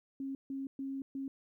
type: tone bursts at uneven times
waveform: sine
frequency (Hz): 271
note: C#4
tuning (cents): -39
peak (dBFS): -36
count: 4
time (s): 0.2-0.35 / 0.5-0.67 / 0.79-1.02 / 1.15-1.28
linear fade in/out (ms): 2
effects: 13-bit